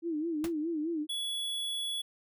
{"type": "tone with vibrato", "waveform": "sine", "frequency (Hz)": 319, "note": "D#4", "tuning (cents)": 43, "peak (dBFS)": -30, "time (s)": [0.02, 1.07], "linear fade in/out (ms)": 50, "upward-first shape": "sine", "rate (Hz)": 4.8, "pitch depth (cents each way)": 120}
{"type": "noise with exponential decay", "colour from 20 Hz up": "pink", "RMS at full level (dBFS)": -35, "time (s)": [0.44, 0.53], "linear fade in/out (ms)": 2, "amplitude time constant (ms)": 18}
{"type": "tone", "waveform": "square", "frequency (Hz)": 3387, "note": "G#7", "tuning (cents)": 33, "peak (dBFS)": -33, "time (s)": [1.09, 2.02], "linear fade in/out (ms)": 10}
{"effects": []}